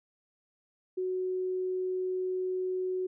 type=tone; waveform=sine; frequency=370 Hz; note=F#4; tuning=in tune; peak=-29 dBFS; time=0.97-3.07 s; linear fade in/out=10 ms; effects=none